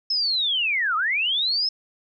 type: linear two-way sweep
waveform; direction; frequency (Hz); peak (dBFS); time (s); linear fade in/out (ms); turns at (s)
sine; down then up; 5274 to 1205 to 5274; -20; 0.1-1.69; 5; 0.96
effects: none